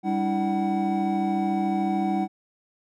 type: tone cluster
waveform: triangle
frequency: 197.7 / 291.3 / 324.9 / 751 Hz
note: G3 / D4 / E4 / F#5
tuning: +15 / -14 / -25 / +26 cents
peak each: -24 / -30 / -26 / -25 dBFS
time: 0.03-2.28 s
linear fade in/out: 50 ms
effects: none